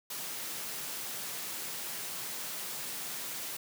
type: high-pass noise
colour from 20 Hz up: white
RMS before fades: -39 dBFS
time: 0.1-3.57 s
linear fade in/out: 5 ms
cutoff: 110 Hz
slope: 96 dB/octave
effects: none